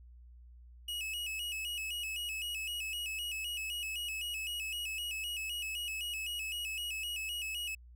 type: tone with vibrato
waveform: 45% pulse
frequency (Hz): 2741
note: F7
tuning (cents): -33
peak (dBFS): -36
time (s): 0.88-7.75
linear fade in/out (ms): 5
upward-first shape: square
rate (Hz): 3.9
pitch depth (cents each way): 97
effects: added 60 Hz sine -52 dBFS peak until 7.95 s